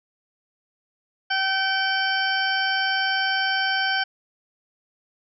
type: harmonic tone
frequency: 770 Hz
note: G5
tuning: 31 cents flat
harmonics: 1 / 2 / 3 / 4 / 6 / 7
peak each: -27 / -23 / -33 / -28 / -32 / -33 dBFS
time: 1.3-4.04 s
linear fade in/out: 10 ms
effects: none